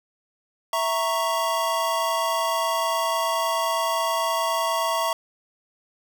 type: chord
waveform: square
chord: A# diminished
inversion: second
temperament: equal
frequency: 659.3 / 932.3 / 1108.7 Hz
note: E5 / A#5 / C#6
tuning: 0 / 0 / 0 cents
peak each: -27 dBFS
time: 0.73-5.13 s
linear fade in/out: 2 ms
effects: none